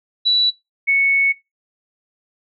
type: tone pair in turn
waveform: sine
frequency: 3942 / 2212 Hz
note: B7 / C#7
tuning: -4 / -4 cents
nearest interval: minor seventh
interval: 1000 cents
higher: first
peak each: -12 dBFS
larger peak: neither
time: 0.25-0.51 / 0.87-1.33 s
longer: second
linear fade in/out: 20 ms
effects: noise-tail reverb RT60 0.2 s tail -20 dB re dry